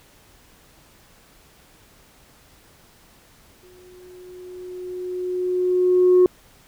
sine tone with exponential growth, 363.5 Hz, F#4, 31 cents flat, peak -8 dBFS, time 3.63-6.26 s, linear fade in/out 1 ms, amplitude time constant 570 ms, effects tanh soft clip ceiling -8 dBFS + pink hiss -53 dBFS RMS until 6.67 s

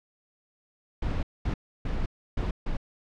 brown noise bursts at uneven times, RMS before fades -28 dBFS, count 5, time 1.02-1.23 / 1.45-1.54 / 1.85-2.06 / 2.37-2.51 / 2.66-2.77 s, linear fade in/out 5 ms, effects low-pass 4000 Hz 12 dB/octave

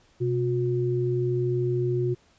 sine tone pair together, 126.91 / 360.1 Hz, B2 / F#4, +48 / -47 cents, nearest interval octave + tritone, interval 1805 cents, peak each -25 dBFS, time 0.2-2.15 s, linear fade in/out 20 ms, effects pink hiss -61 dBFS RMS until 2.38 s + resampled to 16000 Hz

